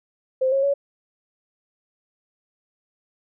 sine tone with pitch steps, 521 / 544 / 561 Hz, C5 / C#5 / C#5, -7 / -33 / +21 cents, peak -17 dBFS, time 0.41-0.74 s, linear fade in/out 10 ms, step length 110 ms, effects none

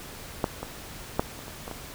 clicks, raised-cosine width 1 ms, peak -9 / -19 / -8 / -27 / -26 / -21 / -21 dBFS, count 7, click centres 0.442 / 0.63 / 1.195 / 1.391 / 1.481 / 1.679 / 1.713 s, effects pink hiss -42 dBFS RMS until 1.94 s

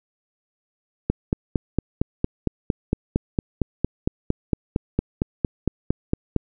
click train, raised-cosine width 3 ms, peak -6 dBFS, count 24, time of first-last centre 1.1-6.363 s, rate 4.37 Hz, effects none

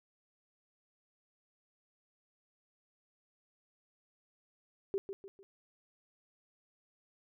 sine tone with echo, 392 Hz, G4, in tune, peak -30 dBFS, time 4.94-4.98 s, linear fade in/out 0 ms, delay 150 ms, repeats 3, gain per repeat -8 dB, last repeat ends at 5.43 s, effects none

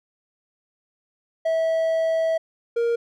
triangle tone pair in turn, 650 / 468.1 Hz, E5 / A#4, -24 / +7 cents, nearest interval tritone, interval 569 cents, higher first, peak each -17 dBFS, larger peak neither, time 1.45-2.38 / 2.76-2.96 s, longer first, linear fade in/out 10 ms, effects none

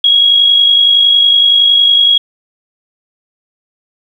sine tone with amplitude modulation, 3309 Hz, G#7, 7 cents flat, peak -3 dBFS, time 0.04-2.18 s, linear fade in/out 5 ms, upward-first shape sine, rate 50.8 Hz, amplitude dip 45%, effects 7-bit

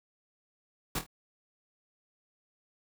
pink noise with echo, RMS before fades -32 dBFS, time 0.95-0.99 s, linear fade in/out 5 ms, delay 25 ms, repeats 3, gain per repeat -8 dB, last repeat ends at 1.065 s, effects none

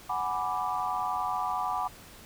sine chord, G# half-diminished seventh, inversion third, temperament equal, 740 / 830.6 / 987.8 / 1174.7 Hz, F#5 / G#5 / B5 / D6, 0 / 0 / 0 / 0 cents, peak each -33 / -35 / -33 / -33 dBFS, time 0.09-1.88 s, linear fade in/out 10 ms, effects pink hiss -50 dBFS RMS until 2.25 s

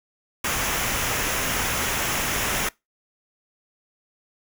pink noise with comb filter, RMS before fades -25 dBFS, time 0.44-2.69 s, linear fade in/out 5 ms, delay 0.23 ms, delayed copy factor -0.5, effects noise-tail reverb RT60 0.2 s tail -23 dB re dry

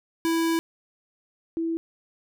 square / sine tone pair in turn, 329.6 / 329.6 Hz, E4 / E4, 0 / 0 cents, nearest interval unison, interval 0 cents, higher neither, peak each -22 / -24 dBFS, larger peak first, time 0.25-0.59 / 1.57-1.77 s, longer first, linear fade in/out 0 ms, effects none

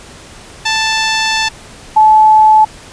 10% pulse / sine tone pair in turn, 882 / 864.8 Hz, A5 / A5, +4 / -30 cents, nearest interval unison, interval 34 cents, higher first, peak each -3 dBFS, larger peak neither, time 0.65-1.49 / 1.96-2.65 s, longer first, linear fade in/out 10 ms, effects pink hiss -35 dBFS RMS until 2.92 s + resampled to 22050 Hz

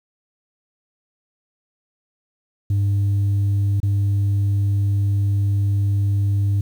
sine tone with dropouts, 100 Hz, G2, 35 cents sharp, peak -13 dBFS, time 2.7-6.61 s, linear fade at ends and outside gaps 5 ms, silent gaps 3.802-3.83 s, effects tanh soft clip ceiling -15 dBFS + 8-bit

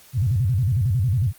sine tone with vibrato, 110 Hz, A2, in tune, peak -17 dBFS, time 0.13-1.33 s, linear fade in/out 50 ms, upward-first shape square, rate 11 Hz, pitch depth 270 cents each way, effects white hiss -50 dBFS RMS until 1.38 s + Opus 48 kbps

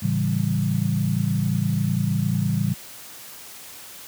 sine chord, A dominant seventh, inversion none, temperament equal, 110 / 138.59 / 164.81 / 196 Hz, A2 / C#3 / E3 / G3, 0 / 0 / 0 / 0 cents, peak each -25 dBFS, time 0.02-2.74 s, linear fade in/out 10 ms, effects white hiss -41 dBFS RMS until 4.07 s + high-pass 60 Hz 12 dB/octave

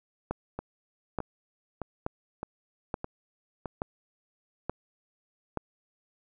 two click trains, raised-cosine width 1 ms, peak -16 / -20 dBFS, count 7 / 6, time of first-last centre 0.31-5.573 / 0.59-3.657 s, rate 1.14 / 1.63 Hz, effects none

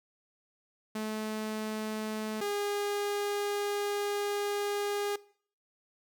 sawtooth tone pair in turn, 216.4 / 408.5 Hz, A3 / G#4, -29 / -29 cents, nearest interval major seventh, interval 1100 cents, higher second, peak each -29 / -27 dBFS, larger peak second, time 0.95-2.41 / 2.41-5.16 s, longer second, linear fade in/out 5 ms, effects noise-tail reverb RT60 0.5 s tail -20 dB re dry

